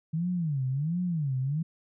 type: tone with vibrato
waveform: sine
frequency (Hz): 152.9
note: D#3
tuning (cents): -30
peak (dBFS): -26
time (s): 0.13-1.63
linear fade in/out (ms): 10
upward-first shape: sine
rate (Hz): 1.4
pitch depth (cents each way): 290
effects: none